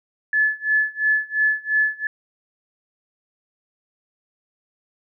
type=tone with tremolo; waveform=sine; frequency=1725 Hz; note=A6; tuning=35 cents flat; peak=-14 dBFS; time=0.33-2.07 s; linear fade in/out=2 ms; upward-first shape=sine; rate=2.9 Hz; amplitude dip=95%; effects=none